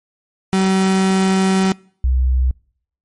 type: tone pair in turn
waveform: 35% pulse / sine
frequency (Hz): 190.4 / 63.83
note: F#3 / C2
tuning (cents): +50 / -42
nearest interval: octave + perfect fifth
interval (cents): 1892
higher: first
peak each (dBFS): -11 / -12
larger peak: first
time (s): 0.53-1.72 / 2.04-2.51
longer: first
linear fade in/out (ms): 0
effects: noise-tail reverb RT60 0.6 s tail -26 dB re dry + MP3 48 kbps